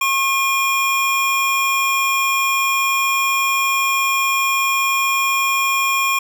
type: tone pair together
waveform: square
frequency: 1087.5 / 2416 Hz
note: C#6 / D7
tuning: -33 / +48 cents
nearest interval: octave + major second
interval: 1381 cents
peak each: -19 dBFS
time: 0.01-6.19 s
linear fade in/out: 5 ms
effects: none